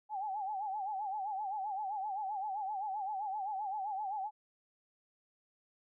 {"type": "tone with vibrato", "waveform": "sine", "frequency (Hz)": 808, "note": "G#5", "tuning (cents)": -48, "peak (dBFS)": -35, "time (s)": [0.09, 4.31], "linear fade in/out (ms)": 50, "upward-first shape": "sine", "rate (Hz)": 7.7, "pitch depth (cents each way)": 120, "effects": []}